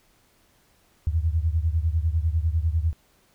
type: beating tone pair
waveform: sine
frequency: 77.78 / 87.78 Hz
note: D#2 / F2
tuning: 0 / +9 cents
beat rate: 10 Hz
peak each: -22 / -25 dBFS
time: 1.07-2.93 s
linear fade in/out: 0 ms
effects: pink hiss -62 dBFS RMS until 3.34 s